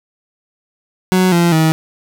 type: tone with pitch steps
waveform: 30% pulse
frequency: 185 / 171.62 / 159.2 Hz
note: F#3 / F3 / D#3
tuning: 0 / -30 / +40 cents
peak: -7 dBFS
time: 1.12-1.72 s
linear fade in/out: 0 ms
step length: 200 ms
effects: none